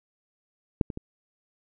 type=clicks; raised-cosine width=3 ms; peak=-8 / -21 / -21 dBFS; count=3; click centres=0.812 / 0.902 / 0.974 s; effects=none